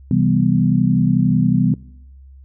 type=chord; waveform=sine; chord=C major seventh; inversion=none; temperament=equal; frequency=130.81 / 164.81 / 196 / 246.9 Hz; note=C3 / E3 / G3 / B3; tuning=0 / 0 / 0 / 0 cents; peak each=-18 dBFS; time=0.11-1.74 s; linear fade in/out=2 ms; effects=noise-tail reverb RT60 0.8 s tail -22 dB re dry + added 67 Hz sine -39 dBFS peak until 2.44 s